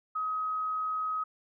sine tone, 1266 Hz, D#6, 30 cents sharp, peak -29 dBFS, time 0.15-1.24 s, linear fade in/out 10 ms, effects none

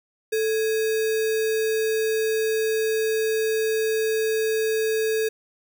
sine tone with sample-and-hold, 440 Hz, A4, in tune, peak -20 dBFS, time 0.32-5.29 s, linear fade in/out 10 ms, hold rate 2100 Hz, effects none

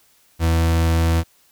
40% pulse tone, 82.41 Hz, E2, in tune, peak -14 dBFS, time 0.39-1.24 s, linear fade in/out 50 ms, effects white hiss -57 dBFS RMS until 1.51 s

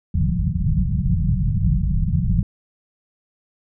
white low-pass noise, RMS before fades -19 dBFS, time 0.14-2.43 s, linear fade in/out 2 ms, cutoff 190 Hz, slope 96 dB/octave, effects none

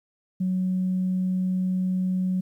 sine tone, 185 Hz, F#3, in tune, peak -21 dBFS, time 0.4-2.41 s, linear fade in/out 10 ms, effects tanh soft clip ceiling -17 dBFS + 10-bit

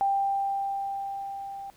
sine tone with level ramp, 790 Hz, G5, 13 cents sharp, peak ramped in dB -21 to -36 dBFS, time 0.01-1.7 s, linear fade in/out 0 ms, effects pink hiss -59 dBFS RMS until 1.76 s

